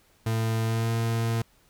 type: tone with pitch glide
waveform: 40% pulse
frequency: 112.5 to 114.53 Hz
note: A2 to A#2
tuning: +39 to -30 cents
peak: -23 dBFS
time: 0.26-1.42 s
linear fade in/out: 5 ms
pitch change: +31 cents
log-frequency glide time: 0.66-0.91 s
effects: pink hiss -62 dBFS RMS until 1.69 s